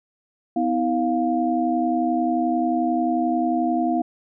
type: tone cluster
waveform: sine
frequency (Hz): 250.8 / 322.1 / 702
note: B3 / E4 / F5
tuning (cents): +27 / -40 / +9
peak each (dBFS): -23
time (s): 0.56-4.02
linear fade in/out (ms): 5
effects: none